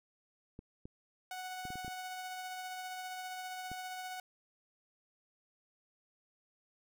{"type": "clicks", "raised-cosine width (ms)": 3, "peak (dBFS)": -34, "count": 8, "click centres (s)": [0.591, 0.855, 1.653, 1.704, 1.756, 1.847, 1.88, 3.716]}
{"type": "tone with tremolo", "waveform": "sawtooth", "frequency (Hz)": 740, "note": "F#5", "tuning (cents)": 0, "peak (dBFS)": -36, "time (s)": [1.31, 4.2], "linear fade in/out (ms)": 2, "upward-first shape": "triangle", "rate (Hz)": 15, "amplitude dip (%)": 30}
{"effects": []}